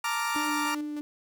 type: chord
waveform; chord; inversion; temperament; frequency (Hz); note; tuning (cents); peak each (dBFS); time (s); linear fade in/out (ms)
30% pulse; Bb major seventh; third; equal; 880 / 932.3 / 1174.7 / 1396.9; A5 / Bb5 / D6 / F6; 0 / 0 / 0 / 0; -35 / -29 / -29 / -31; 0.04-0.75; 5
type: tone with tremolo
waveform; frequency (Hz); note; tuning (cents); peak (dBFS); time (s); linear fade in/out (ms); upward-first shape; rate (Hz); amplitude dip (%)
sawtooth; 294.5; D4; +5; -36; 0.34-1.01; 20; square; 3.2; 65
type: tone with vibrato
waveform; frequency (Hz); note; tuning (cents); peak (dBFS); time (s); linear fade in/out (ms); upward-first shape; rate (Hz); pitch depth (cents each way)
sine; 298.5; D4; +28; -31; 0.36-1.01; 0; sine; 2.8; 11
effects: none